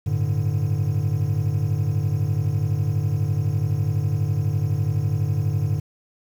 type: chord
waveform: triangle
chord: G suspended second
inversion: none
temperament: equal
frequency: 98 / 110 / 146.83 Hz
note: G2 / A2 / D3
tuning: 0 / 0 / 0 cents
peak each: -22 dBFS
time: 0.06-5.8 s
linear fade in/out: 10 ms
effects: 8-bit